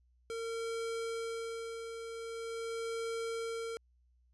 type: tone with tremolo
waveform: square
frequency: 457.1 Hz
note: A#4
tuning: 34 cents flat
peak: -36 dBFS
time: 0.3-3.77 s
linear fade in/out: 0 ms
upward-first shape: sine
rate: 0.44 Hz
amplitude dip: 50%
effects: added 61 Hz sine -66 dBFS peak until 4.33 s + resampled to 24000 Hz